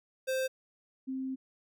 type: tone pair in turn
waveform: square / sine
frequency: 523 / 263.1 Hz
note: C5 / C4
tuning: -1 / +10 cents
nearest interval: octave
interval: 1189 cents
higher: first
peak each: -30 / -33 dBFS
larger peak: first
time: 0.27-0.48 / 1.07-1.36 s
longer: second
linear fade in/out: 20 ms
effects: none